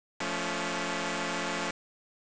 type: chord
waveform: 5% pulse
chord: F augmented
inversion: none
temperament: equal with one note detuned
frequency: 174.61 / 220 / 281.9 Hz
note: F3 / A3 / C#4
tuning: 0 / 0 / +29 cents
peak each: -24 / -25 / -24 dBFS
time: 0.2-1.71 s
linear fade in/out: 5 ms
effects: resampled to 16000 Hz + 7-bit